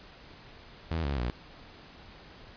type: tone with pitch steps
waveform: sawtooth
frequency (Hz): 81.6 / 70.22 / 60.43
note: E2 / C#2 / B1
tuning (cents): -17 / +23 / -37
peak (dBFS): -25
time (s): 0.91-1.3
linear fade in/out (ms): 0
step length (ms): 130
effects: pink hiss -51 dBFS RMS until 2.56 s + resampled to 11025 Hz